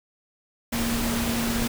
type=tone in noise; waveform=sine; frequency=233.1 Hz; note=A#3; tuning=in tune; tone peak=-26 dBFS; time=0.72-1.68 s; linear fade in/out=10 ms; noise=pink; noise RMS=-28 dBFS; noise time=0.72-1.68 s; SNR=-1 dB; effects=none